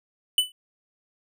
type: tone with exponential decay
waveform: square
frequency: 2991 Hz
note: F#7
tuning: 18 cents sharp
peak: -14 dBFS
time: 0.38-0.52 s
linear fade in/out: 2 ms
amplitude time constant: 30 ms
effects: none